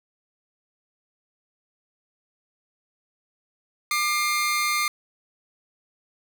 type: tone pair together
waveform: sawtooth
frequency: 1200 / 2115 Hz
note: D6 / C7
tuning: +37 / +18 cents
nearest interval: minor seventh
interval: 981 cents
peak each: -21 dBFS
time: 3.91-4.88 s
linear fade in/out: 2 ms
effects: none

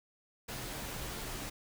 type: noise with comb filter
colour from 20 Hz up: pink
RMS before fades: -41 dBFS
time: 0.48-1.5 s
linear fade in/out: 10 ms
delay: 12 ms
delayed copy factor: -0.5
effects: none

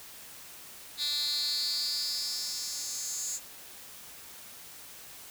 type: tone with high-pass filter sweep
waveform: 10% pulse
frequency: 293.7 Hz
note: D4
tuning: in tune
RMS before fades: -33 dBFS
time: 0.97-3.4 s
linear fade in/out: 50 ms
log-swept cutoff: 3800 to 6800 Hz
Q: 6.4
effects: white hiss -48 dBFS RMS until 5.3 s

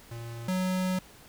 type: tone pair in turn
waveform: square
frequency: 116.54 / 185 Hz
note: A#2 / F#3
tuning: 0 / 0 cents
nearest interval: minor sixth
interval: 800 cents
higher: second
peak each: -38 / -27 dBFS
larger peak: second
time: 0.11-0.48 / 0.48-0.99 s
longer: second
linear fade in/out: 5 ms
effects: pink hiss -53 dBFS RMS until 1.28 s

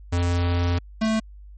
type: tone pair in turn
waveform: square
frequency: 87.31 / 220 Hz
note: F2 / A3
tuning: 0 / 0 cents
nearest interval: octave + major third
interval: 1600 cents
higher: second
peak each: -20 dBFS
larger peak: neither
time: 0.12-0.79 / 1.01-1.2 s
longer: first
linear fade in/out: 10 ms
effects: added 50 Hz sine -40 dBFS peak until 1.57 s + MP3 32 kbps

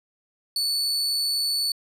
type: tone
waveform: 40% pulse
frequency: 4464 Hz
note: C#8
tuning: 11 cents sharp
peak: -21 dBFS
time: 0.56-1.72 s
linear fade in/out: 2 ms
effects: resampled to 32000 Hz

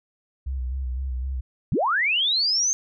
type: tone with vibrato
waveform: sine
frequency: 64.5 Hz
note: C2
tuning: 24 cents flat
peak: -25 dBFS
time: 0.46-1.41 s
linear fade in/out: 10 ms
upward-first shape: square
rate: 3.9 Hz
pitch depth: 51 cents each way
type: linear sweep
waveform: sine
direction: up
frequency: 78.9 to 6420 Hz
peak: -19 dBFS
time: 1.72-2.73 s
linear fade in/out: 0 ms
effects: none

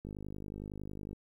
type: click train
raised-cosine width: 3 ms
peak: -30 dBFS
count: 56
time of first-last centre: 0.05-1.131 s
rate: 50.9 Hz
effects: 11-bit

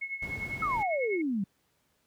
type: tone with tremolo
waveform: sine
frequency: 2184 Hz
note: C#7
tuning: 26 cents flat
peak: -30 dBFS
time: 0.01-1.22 s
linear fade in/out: 10 ms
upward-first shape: triangle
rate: 10 Hz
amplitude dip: 85%
type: noise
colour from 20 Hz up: brown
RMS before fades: -36 dBFS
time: 0.22-0.83 s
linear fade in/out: 5 ms
type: exponential sweep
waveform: sine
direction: down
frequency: 1330 to 185 Hz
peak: -27 dBFS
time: 0.62-1.44 s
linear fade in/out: 5 ms
effects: pink hiss -72 dBFS RMS until 2.06 s + high-pass 80 Hz 12 dB/octave

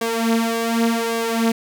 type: tone with flanger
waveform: sawtooth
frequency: 229.1 Hz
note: A#3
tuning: 30 cents flat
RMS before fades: -20 dBFS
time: 0.01-1.52 s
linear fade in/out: 5 ms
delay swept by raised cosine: 1.8 to 6.2 ms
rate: 0.87 Hz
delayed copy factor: +0.75
effects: none

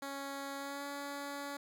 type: tone with pitch glide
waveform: 10% pulse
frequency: 277.2 to 283.2 Hz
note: C#4 to C#4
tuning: 0 to +37 cents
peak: -32 dBFS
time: 0.02-1.57 s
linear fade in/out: 5 ms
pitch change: +37 cents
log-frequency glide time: 0.57-0.85 s
effects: none

